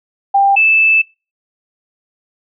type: tone pair in turn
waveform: sine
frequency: 793 / 2631 Hz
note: G5 / E7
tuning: +20 / -4 cents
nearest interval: octave + major sixth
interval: 2076 cents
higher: second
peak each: -7 dBFS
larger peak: neither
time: 0.34-0.56 / 0.56-1.02 s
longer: second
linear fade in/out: 10 ms
effects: noise-tail reverb RT60 0.3 s tail -24 dB re dry